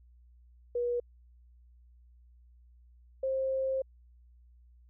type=tone pair in turn; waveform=sine; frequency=482.7 / 530.3 Hz; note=B4 / C5; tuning=-40 / +23 cents; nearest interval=major second; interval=163 cents; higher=second; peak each=-28 dBFS; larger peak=neither; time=0.75-1 / 3.23-3.82 s; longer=second; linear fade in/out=5 ms; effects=added 60 Hz sine -56 dBFS peak until 4.89 s